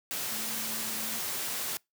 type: tone in noise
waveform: sine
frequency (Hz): 220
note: A3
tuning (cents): 0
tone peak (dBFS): -45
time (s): 0.31-1.19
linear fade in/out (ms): 0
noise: white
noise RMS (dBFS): -34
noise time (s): 0.11-1.77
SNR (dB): -14
effects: noise-tail reverb RT60 0.2 s tail -26 dB re dry + high-pass 100 Hz 12 dB/octave